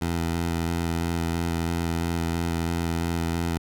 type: tone with vibrato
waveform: 15% pulse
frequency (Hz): 84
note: E2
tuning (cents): +33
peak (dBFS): -18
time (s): 0.01-3.58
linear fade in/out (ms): 10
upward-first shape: square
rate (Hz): 3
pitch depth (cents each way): 14
effects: none